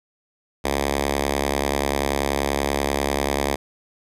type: tone with notch filter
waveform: 5% pulse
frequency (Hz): 70.3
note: C#2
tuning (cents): +25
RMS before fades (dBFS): -23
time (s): 0.64-3.56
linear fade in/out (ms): 10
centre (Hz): 140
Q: 0.92
effects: resampled to 32000 Hz